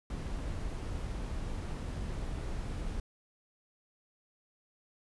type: noise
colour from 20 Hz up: brown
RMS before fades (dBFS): -37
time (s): 0.1-3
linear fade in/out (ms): 2
effects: resampled to 24000 Hz